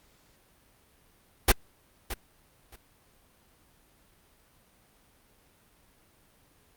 pink noise with echo, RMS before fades -18 dBFS, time 1.48-1.52 s, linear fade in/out 5 ms, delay 620 ms, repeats 2, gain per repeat -15 dB, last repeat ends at 2.76 s, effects pink hiss -63 dBFS RMS until 6.76 s + Opus 48 kbps

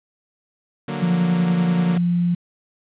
sawtooth chord, D augmented, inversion none, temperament equal, 146.83 / 185 / 233.1 Hz, D3 / F#3 / A#3, 0 / 0 / 0 cents, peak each -25 dBFS, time 0.88-1.98 s, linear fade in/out 5 ms
sine tone, 174.61 Hz, F3, in tune, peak -16 dBFS, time 1.02-2.35 s, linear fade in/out 10 ms
effects resampled to 8000 Hz + 8-bit

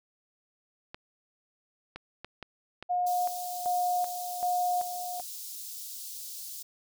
clicks, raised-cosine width 0.3 ms, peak -24 dBFS, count 5, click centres 0.945 / 1.96 / 2.246 / 2.427 / 2.826 s
sine tone with tremolo, 717 Hz, F5, 45 cents sharp, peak -25 dBFS, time 2.89-5.21 s, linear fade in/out 20 ms, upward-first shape square, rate 1.3 Hz, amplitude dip 65%
white high-pass noise, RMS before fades -41 dBFS, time 3.06-6.63 s, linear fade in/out 10 ms, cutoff 4100 Hz, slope 24 dB/octave
effects none

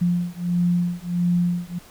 sine beating tone pair, 174.61 / 176.11 Hz, F3 / F3, 0 / +15 cents, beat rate 1.5 Hz, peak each -22 dBFS, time 0.01-1.79 s, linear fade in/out 10 ms, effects pink hiss -48 dBFS RMS until 1.9 s

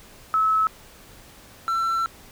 sine / triangle tone pair in turn, 1297 / 1343.5 Hz, E6 / E6, -28 / +33 cents, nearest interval minor second, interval 61 cents, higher second, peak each -17 / -19 dBFS, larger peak first, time 0.34-0.67 / 1.68-2.06 s, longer second, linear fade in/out 0 ms, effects pink hiss -48 dBFS RMS until 2.31 s

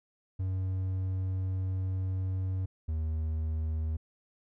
triangle tone pair in turn, 93.9 / 78.96 Hz, F#2 / D#2, +26 / +26 cents, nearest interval minor third, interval 300 cents, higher first, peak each -27 dBFS, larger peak neither, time 0.39-2.66 / 2.88-3.97 s, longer first, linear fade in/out 10 ms, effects none

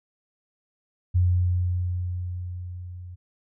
sine tone with level ramp, 89.5 Hz, F2, 43 cents sharp, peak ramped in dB -16 to -37 dBFS, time 1.14-3.16 s, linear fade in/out 20 ms, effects none

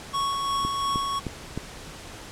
square tone with tremolo, 1108.7 Hz, C#6, in tune, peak -24 dBFS, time 0.13-1.2 s, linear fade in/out 20 ms, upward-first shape sine, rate 2.9 Hz, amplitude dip 30%
click train, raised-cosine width 3 ms, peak -16 dBFS, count 4, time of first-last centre 0.65-1.576 s, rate 3.24 Hz
effects pink hiss -41 dBFS RMS until 2.31 s + low-pass 9000 Hz 12 dB/octave

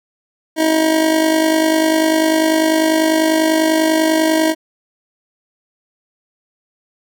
25% pulse tone with amplitude modulation, 318 Hz, D#4, 38 cents sharp, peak -6 dBFS, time 0.56-4.55 s, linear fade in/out 50 ms, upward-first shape sine, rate 50.1 Hz, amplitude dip 50%, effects none

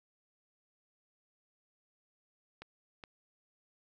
clicks, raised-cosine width 0.3 ms, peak -30 dBFS, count 2, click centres 2.62 / 3.038 s, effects none

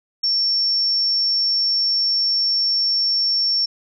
sine tone, 5450 Hz, F8, 43 cents flat, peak -16 dBFS, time 0.23-3.66 s, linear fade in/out 10 ms, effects none

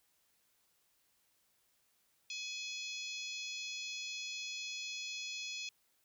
harmonic tone, 844 Hz, G#5, 28 cents sharp, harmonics 3 / 4 / 5 / 6 / 7 / 8, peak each -44 / -46 / -48 / -50 / -51 / -52 dBFS, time 2.3-5.69 s, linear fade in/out 2 ms, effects white hiss -75 dBFS RMS until 6.04 s

